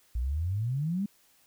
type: exponential sweep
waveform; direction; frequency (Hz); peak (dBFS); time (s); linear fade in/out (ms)
sine; up; 56 to 209.8; -27; 0.15-1.06; 5
effects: white hiss -64 dBFS RMS until 1.46 s